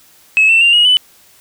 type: tone with pitch steps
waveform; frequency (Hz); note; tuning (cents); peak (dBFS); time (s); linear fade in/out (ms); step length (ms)
sine; 2584 / 2681 / 2782 / 2887 / 2996; E7 / E7 / F7 / F#7 / F#7; -35 / +29 / -7 / -43 / +21; -5; 0.37-0.97; 0; 120
effects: tanh soft clip ceiling -3 dBFS + white hiss -47 dBFS RMS until 1.4 s